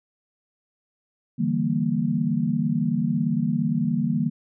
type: chord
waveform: sine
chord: E half-diminished seventh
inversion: third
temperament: equal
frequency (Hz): 146.83 / 164.81 / 196 / 233.1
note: D3 / E3 / G3 / Bb3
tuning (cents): 0 / 0 / 0 / 0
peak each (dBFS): -28 / -26 / -27 / -24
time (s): 1.38-4.3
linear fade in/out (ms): 20
effects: none